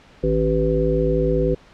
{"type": "harmonic tone with a mistuned harmonic", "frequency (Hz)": 55.2, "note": "A1", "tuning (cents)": 6, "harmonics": [1, 3, 5, 7, 9], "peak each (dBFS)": [-23, -23, -26, -22, -21], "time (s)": [0.23, 1.55], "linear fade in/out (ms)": 10, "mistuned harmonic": 3, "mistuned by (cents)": -68, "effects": ["pink hiss -49 dBFS RMS until 1.73 s", "low-pass 4000 Hz 12 dB/octave"]}